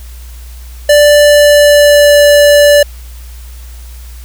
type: tone with pitch glide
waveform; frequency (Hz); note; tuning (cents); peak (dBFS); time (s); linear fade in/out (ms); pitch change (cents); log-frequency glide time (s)
square; 587.3 to 582.2; D5 to D5; 0 to -15; -3; 0.89-2.83; 5; -15; 1.21-2.17
effects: added 60 Hz sine -26 dBFS peak until 4.24 s + white hiss -39 dBFS RMS until 4.24 s